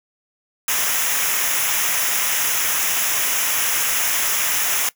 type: noise with comb filter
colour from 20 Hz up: white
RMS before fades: -20 dBFS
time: 0.68-4.89 s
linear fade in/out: 2 ms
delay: 0.23 ms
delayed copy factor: -0.7
effects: noise-tail reverb RT60 0.1 s tail -19 dB re dry